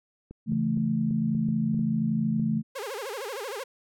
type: clicks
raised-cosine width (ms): 3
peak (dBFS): -29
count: 9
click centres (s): 0.31 / 0.522 / 0.774 / 1.109 / 1.35 / 1.487 / 1.745 / 1.793 / 2.397
type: chord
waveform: sine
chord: A major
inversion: first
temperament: equal with one note detuned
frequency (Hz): 138.59 / 167.5 / 220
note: C#3 / E3 / A3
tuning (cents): 0 / +28 / 0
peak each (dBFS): -31 / -29 / -25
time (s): 0.46-2.63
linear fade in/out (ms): 50
type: tone with vibrato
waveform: sawtooth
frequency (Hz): 469.3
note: A#4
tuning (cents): +12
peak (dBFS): -29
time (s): 2.75-3.64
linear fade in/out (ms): 10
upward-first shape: sine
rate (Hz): 13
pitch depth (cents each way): 290
effects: none